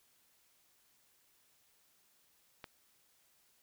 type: click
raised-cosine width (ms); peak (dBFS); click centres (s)
0.3; -29; 2.642
effects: white hiss -71 dBFS RMS until 3.62 s